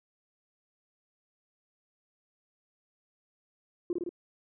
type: tone with echo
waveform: sine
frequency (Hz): 349.2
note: F4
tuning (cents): 0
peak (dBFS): -26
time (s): 3.9-3.93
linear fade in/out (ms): 2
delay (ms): 54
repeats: 3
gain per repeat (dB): -2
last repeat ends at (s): 4.092
effects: tanh soft clip ceiling -22 dBFS